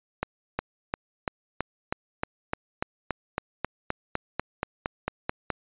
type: accelerating click train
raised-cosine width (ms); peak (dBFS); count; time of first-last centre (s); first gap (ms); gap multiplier
0.5; -11; 20; 0.23-5.503; 360; 0.97
effects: resampled to 8000 Hz